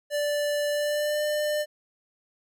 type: tone with pitch glide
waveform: square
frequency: 586 to 599 Hz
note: D5 to D5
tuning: -4 to +34 cents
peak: -25 dBFS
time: 0.1-1.66 s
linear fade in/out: 50 ms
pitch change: +38 cents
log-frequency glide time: 0.7-1.22 s
effects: none